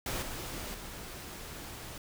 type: noise with level steps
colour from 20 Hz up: pink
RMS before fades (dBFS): -35 / -40 / -44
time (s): 0.06-1.98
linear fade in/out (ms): 2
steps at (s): 0.22 / 0.74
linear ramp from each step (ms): 5
effects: none